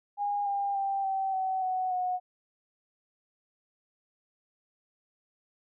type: tone with pitch steps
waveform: sine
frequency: 816 / 801.1 / 786.4 / 772 / 757.8 / 744 / 730.3 Hz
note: G#5 / G5 / G5 / G5 / F#5 / F#5 / F#5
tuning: -31 / +37 / +5 / -27 / +41 / +9 / -23 cents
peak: -27 dBFS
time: 0.17-2.2 s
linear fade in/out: 50 ms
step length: 290 ms
effects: none